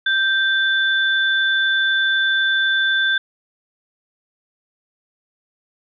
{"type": "tone pair together", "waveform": "sine", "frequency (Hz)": [1568, 3520], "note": ["G6", "A7"], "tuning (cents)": [0, 0], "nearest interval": "octave + major second", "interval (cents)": 1400, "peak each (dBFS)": [-16, -21], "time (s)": [0.06, 3.18], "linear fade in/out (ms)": 5, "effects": []}